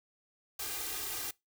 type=noise with comb filter; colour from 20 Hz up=white; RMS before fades=-38 dBFS; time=0.59-1.31 s; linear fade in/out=5 ms; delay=2.5 ms; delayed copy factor=+0.9; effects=noise-tail reverb RT60 0.2 s tail -23 dB re dry